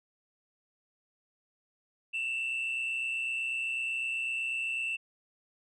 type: tone pair together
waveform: sine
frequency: 2669 / 2797 Hz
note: E7 / F7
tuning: +21 / +2 cents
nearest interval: minor second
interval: 81 cents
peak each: -29 / -37 dBFS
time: 2.13-4.97 s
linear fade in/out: 20 ms
effects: tanh soft clip ceiling -28 dBFS